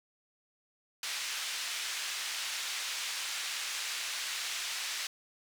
pink band-pass noise, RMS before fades -37 dBFS, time 1.03-5.07 s, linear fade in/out 2 ms, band 2100 to 7300 Hz, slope 12 dB/octave, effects none

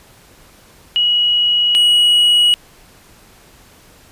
sine / triangle tone pair in turn, 2911 / 2911 Hz, F#7 / F#7, -29 / -29 cents, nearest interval unison, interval 0 cents, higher neither, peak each -11 / -7 dBFS, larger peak second, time 0.96-1.75 / 1.75-2.54 s, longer neither, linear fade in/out 0 ms, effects pink hiss -46 dBFS RMS until 4.11 s + resampled to 32000 Hz

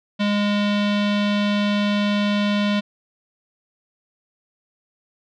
square tone with low-pass filter, 205.5 Hz, G#3, 18 cents flat, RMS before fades -20 dBFS, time 0.19-2.81 s, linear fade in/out 20 ms, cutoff 3500 Hz, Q 2.6, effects none

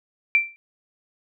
sine tone with exponential decay, 2349 Hz, D7, in tune, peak -11 dBFS, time 0.35-0.56 s, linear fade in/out 0 ms, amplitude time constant 44 ms, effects none

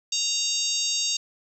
harmonic tone with a mistuned harmonic, 930 Hz, A#5, 4 cents flat, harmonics 3 / 4 / 5 / 6 / 7 / 8, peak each -33 / -29 / -29 / -33 / -29 / -32 dBFS, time 0.12-1.17 s, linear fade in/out 5 ms, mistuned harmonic 8, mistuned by +39 cents, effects 9-bit

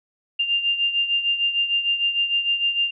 sine beating tone pair, 2794 / 2800.6 Hz, F7 / F7, 0 / +4 cents, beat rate 6.6 Hz, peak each -20 / -26 dBFS, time 0.39-2.91 s, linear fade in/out 10 ms, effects none

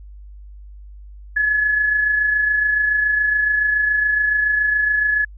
sine tone with amplitude modulation, 1703 Hz, G#6, 43 cents sharp, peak -13 dBFS, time 1.36-5.25 s, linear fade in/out 10 ms, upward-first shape sine, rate 27.1 Hz, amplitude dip 40%, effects added 50 Hz sine -36 dBFS peak until 5.37 s

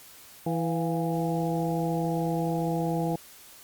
harmonic tone with a mistuned harmonic, 164.81 Hz, E3, in tune, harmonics 1 / 2 / 3 / 4 / 5, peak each -28 / -31 / -33 / -34 / -35 dBFS, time 0.46-3.16 s, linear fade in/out 5 ms, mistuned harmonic 4, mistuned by +85 cents, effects white hiss -50 dBFS RMS until 3.63 s + Opus 48 kbps

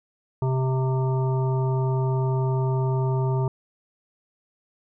harmonic tone, 130.81 Hz, C3, in tune, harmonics 1 / 3 / 5 / 7 / 9, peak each -21 / -29 / -36 / -33 / -41 dBFS, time 0.42-3.48 s, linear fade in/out 2 ms, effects none

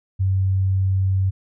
sine tone, 95.4 Hz, G2, 47 cents flat, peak -16 dBFS, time 0.19-1.31 s, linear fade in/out 20 ms, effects none

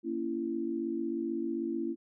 sine chord, A# diminished, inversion none, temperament just, 233.1 / 279.7 / 335.6 Hz, A#3 / C#4 / E4, 0 / +16 / +31 cents, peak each -37 / -37 / -33 dBFS, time 0.03-1.96 s, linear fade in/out 50 ms, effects none

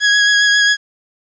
sawtooth tone with vibrato, 1661.2 Hz, G#6, in tune, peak -6 dBFS, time 0-0.77 s, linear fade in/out 50 ms, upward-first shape sine, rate 7.4 Hz, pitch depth 15 cents each way, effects resampled to 16000 Hz + 8-bit

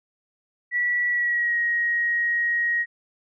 sine tone with pitch glide, 1945 to 1887.4 Hz, B6 to A#6, -27 to +21 cents, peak -20 dBFS, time 0.71-2.86 s, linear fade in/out 50 ms, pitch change -52 cents, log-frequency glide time 1.09-1.57 s, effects none

